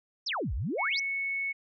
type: exponential two-way sweep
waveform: sine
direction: down then up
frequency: 6160 to 49 to 6160 Hz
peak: -29 dBFS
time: 0.26-1 s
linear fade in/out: 10 ms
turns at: 0.54 s
type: tone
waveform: sine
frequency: 2208 Hz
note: C#7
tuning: 7 cents flat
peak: -29 dBFS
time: 0.78-1.53 s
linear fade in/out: 20 ms
effects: none